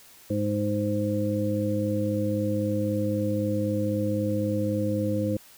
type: harmonic tone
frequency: 103.83 Hz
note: G#2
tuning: in tune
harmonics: 1 / 2 / 3 / 5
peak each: -29 / -29 / -29 / -29 dBFS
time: 0.3-5.37 s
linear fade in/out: 5 ms
effects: white hiss -52 dBFS RMS until 5.57 s